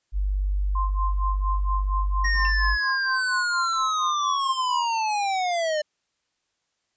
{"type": "tone", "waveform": "sine", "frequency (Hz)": 49, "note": "G1", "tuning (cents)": 0, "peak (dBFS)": -21, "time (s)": [0.12, 2.78], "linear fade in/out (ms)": 50}
{"type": "tone with tremolo", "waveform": "sine", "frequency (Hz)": 1046.5, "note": "C6", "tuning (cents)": 0, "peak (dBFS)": -24, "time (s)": [0.75, 4.86], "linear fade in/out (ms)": 5, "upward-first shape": "sine", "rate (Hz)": 4.3, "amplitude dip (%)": 95}
{"type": "linear sweep", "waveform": "square", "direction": "down", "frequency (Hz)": [1873, 595], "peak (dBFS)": -23, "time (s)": [2.24, 5.82], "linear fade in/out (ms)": 10}
{"type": "tone with exponential decay", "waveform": "sine", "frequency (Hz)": 2700, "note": "E7", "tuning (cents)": 41, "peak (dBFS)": -30, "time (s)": [2.45, 2.54], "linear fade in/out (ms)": 0, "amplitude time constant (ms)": 19}
{"effects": ["white hiss -75 dBFS RMS until 6.96 s", "resampled to 16000 Hz"]}